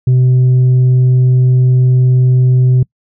sine tone, 127.2 Hz, C3, 48 cents flat, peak -3 dBFS, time 0.07-2.83 s, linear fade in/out 5 ms, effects noise-tail reverb RT60 0.1 s tail -26 dB re dry + tanh soft clip ceiling -5 dBFS

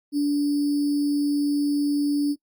sine tone with sample-and-hold, 289.4 Hz, D4, 25 cents flat, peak -19 dBFS, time 0.12-2.36 s, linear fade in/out 50 ms, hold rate 4900 Hz, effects noise-tail reverb RT60 0.1 s tail -23 dB re dry + Opus 48 kbps

